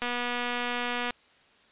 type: click train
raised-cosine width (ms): 0.3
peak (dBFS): -15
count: 265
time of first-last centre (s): 0.02-1.106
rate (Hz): 243
effects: white hiss -60 dBFS RMS until 1.71 s + resampled to 8000 Hz